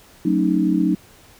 sine chord, D# half-diminished seventh, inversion first, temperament equal with one note detuned, 185 / 222.7 / 277.2 / 311.1 Hz, F#3 / A3 / C#4 / D#4, 0 / +21 / 0 / 0 cents, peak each -20 / -24 / -22 / -19 dBFS, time 0.25-0.95 s, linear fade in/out 5 ms, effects pink hiss -49 dBFS RMS until 1.39 s

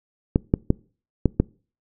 clicks, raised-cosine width 3 ms, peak -3 dBFS, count 5, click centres 0.359 / 0.539 / 0.704 / 1.257 / 1.4 s, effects noise-tail reverb RT60 0.4 s tail -25 dB re dry

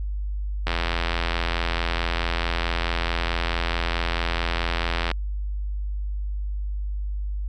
click train, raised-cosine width 0.3 ms, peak -8 dBFS, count 377, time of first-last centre 0.67-5.114 s, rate 84.6 Hz, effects added 50 Hz sine -25 dBFS peak until 7.48 s

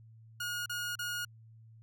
sawtooth tone bursts, 1437 Hz, F6, 49 cents sharp, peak -31 dBFS, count 3, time 0.4-1.25 s, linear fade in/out 5 ms, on 260 ms, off 35 ms, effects added 112 Hz sine -53 dBFS peak until 1.82 s

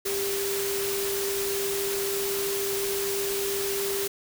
sine tone in noise, 396.3 Hz, G4, 19 cents sharp, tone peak -28 dBFS, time 0.05-4.08 s, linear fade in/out 10 ms, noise white, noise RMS -31 dBFS, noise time 0.05-4.08 s, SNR 0 dB, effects none

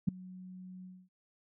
sine tone with ADSR envelope, 184.3 Hz, F#3, 7 cents flat, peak -21 dBFS, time 0.07-1.09 s, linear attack 15 ms, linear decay 6 ms, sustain -24 dB, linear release 250 ms, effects none

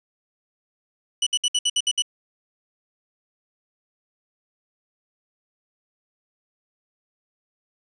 sawtooth tone bursts, 2960 Hz, F#7, in tune, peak -15 dBFS, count 8, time 1.22-2.022 s, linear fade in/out 5 ms, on 46 ms, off 62 ms, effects resampled to 22050 Hz + 9-bit

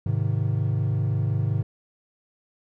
triangle chord, Ab major, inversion none, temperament equal with one note detuned, 105.52 / 130.81 / 155.56 Hz, Ab2 / C3 / Eb3, +28 / 0 / 0 cents, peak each -22 / -24 / -27 dBFS, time 0.06-1.63 s, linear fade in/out 5 ms, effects none

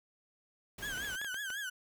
pink noise, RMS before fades -47 dBFS, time 0.78-1.16 s, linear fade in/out 5 ms
35% pulse tone with vibrato, 1585 Hz, G6, 19 cents sharp, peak -35 dBFS, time 0.82-1.7 s, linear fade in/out 10 ms, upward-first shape triangle, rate 5.5 Hz, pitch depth 140 cents each way
clicks, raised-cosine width 0.3 ms, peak -29 dBFS, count 6, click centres 0.976 / 1.047 / 1.215 / 1.246 / 1.344 / 1.503 s
effects none

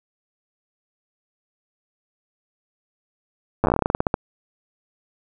slowing click train, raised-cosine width 1 ms, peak -4 dBFS, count 17, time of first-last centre 3.64-4.141 s, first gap 9 ms, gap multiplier 1.15, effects none

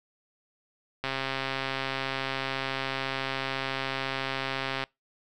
click train, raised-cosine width 0.3 ms, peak -14 dBFS, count 510, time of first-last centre 1.04-4.839 s, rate 134 Hz, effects noise-tail reverb RT60 0.2 s tail -25 dB re dry

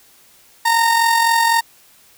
30% pulse tone with amplitude modulation, 921 Hz, A#5, 21 cents flat, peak -8 dBFS, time 0.65-1.61 s, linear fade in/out 10 ms, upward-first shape sine, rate 43.9 Hz, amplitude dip 45%, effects white hiss -50 dBFS RMS until 2.17 s

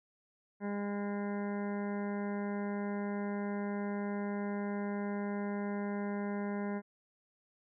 harmonic tone with a mistuned harmonic, 203.2 Hz, G#3, 38 cents flat, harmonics 1 / 2 / 3 / 4 / 5 / 7 / 8 / 9 / 10, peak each -35 / -41 / -45 / -47 / -49 / -52 / -53 / -54 / -55 dBFS, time 0.6-6.82 s, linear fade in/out 50 ms, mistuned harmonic 10, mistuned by +29 cents, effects none

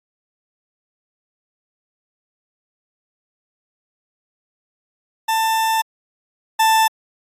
40% pulse tone pair in turn, 890 / 884.9 Hz, A5 / A5, +20 / +10 cents, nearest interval unison, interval 10 cents, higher first, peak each -15 / -11 dBFS, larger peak second, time 5.28-5.82 / 6.59-6.88 s, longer first, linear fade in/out 10 ms, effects AAC 48 kbps

